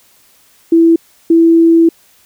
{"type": "tone bursts at uneven times", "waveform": "sine", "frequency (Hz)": 331.3, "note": "E4", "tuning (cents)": 9, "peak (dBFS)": -4, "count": 2, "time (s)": [[0.72, 0.96], [1.3, 1.89]], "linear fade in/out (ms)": 5, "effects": ["white hiss -49 dBFS RMS until 2.25 s"]}